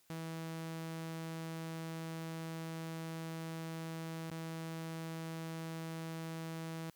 sawtooth tone with dropouts, 162.8 Hz, E3, 21 cents flat, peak -37 dBFS, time 0.1-6.9 s, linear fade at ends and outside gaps 0 ms, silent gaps 4.302-4.313 s, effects white hiss -70 dBFS RMS until 6.95 s

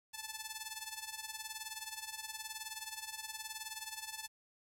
5% pulse tone with tremolo, 875 Hz, A5, 10 cents flat, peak -28 dBFS, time 0.13-4.28 s, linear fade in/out 20 ms, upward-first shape sine, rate 19 Hz, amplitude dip 75%, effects 11-bit

